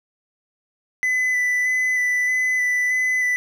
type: tone with vibrato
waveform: triangle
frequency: 2000 Hz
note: B6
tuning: 21 cents sharp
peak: -16 dBFS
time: 1.03-3.36 s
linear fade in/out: 0 ms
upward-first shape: square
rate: 1.6 Hz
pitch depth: 11 cents each way
effects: none